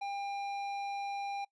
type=tone with hard clipping; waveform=triangle; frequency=800 Hz; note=G5; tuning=35 cents sharp; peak=-37 dBFS; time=0.01-1.45 s; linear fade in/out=10 ms; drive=14 dB; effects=noise-tail reverb RT60 0.1 s tail -23 dB re dry + resampled to 22050 Hz